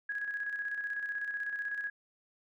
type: tone with tremolo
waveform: sine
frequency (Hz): 1661.2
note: G#6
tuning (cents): 0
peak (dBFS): -32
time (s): 0.09-1.9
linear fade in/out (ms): 5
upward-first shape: square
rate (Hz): 16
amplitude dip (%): 45
effects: none

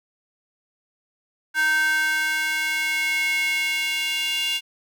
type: tone with high-pass filter sweep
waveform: square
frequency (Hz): 311.1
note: D#4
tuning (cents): 0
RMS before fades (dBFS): -23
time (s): 1.54-4.61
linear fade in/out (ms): 50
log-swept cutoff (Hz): 1500 to 2800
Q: 5.1
effects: none

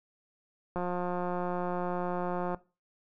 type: click train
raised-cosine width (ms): 1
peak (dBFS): -20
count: 319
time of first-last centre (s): 0.76-2.547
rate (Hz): 178
effects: noise-tail reverb RT60 0.3 s tail -19 dB re dry

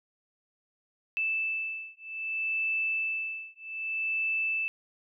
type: beating tone pair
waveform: sine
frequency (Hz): 2637 / 2637.63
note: E7 / E7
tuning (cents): 0 / 0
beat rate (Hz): 0.63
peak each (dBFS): -32 / -32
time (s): 1.17-4.68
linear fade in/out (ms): 0
effects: none

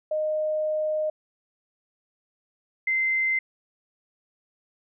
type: tone pair in turn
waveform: sine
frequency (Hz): 617 / 2075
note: D#5 / C7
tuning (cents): -15 / -15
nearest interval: octave + major sixth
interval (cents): 2100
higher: second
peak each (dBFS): -23 / -21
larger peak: second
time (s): 0.11-1.1 / 2.87-3.39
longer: first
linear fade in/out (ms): 5
effects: none

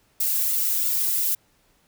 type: noise with flanger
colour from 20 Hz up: violet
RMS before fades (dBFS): -23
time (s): 0.2-1.35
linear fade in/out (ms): 5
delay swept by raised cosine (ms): 1.4 to 2.5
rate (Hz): 3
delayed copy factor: +0.8
effects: pink hiss -63 dBFS RMS until 1.87 s

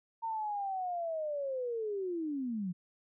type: linear sweep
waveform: sine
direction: down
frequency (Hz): 918 to 170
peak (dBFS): -33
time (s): 0.22-2.73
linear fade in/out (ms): 20
effects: none

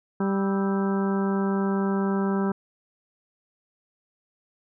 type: harmonic tone with a mistuned harmonic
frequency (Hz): 196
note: G3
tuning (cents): 0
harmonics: 1 / 2 / 3 / 4 / 5 / 6 / 7 / 8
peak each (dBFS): -23 / -28 / -38 / -37 / -35 / -44 / -37 / -41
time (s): 0.2-2.52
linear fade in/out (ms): 5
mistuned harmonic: 7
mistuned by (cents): -71
effects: none

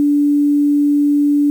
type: tone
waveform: sine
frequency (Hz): 290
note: D4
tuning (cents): -22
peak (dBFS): -10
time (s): 0-1.5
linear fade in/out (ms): 0
effects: 7-bit

